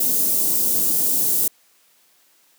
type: band-stop noise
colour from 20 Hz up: white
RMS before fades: -19 dBFS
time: 0-1.48 s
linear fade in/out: 5 ms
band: 340 to 9500 Hz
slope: 12 dB/octave
effects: white hiss -58 dBFS RMS until 2.58 s + high-pass 200 Hz 12 dB/octave